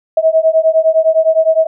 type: beating tone pair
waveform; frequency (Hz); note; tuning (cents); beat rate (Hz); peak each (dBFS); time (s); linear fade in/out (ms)
sine; 637 / 646.8; D#5 / E5; +41 / -33; 9.8; -11; 0.17-1.67; 5
effects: none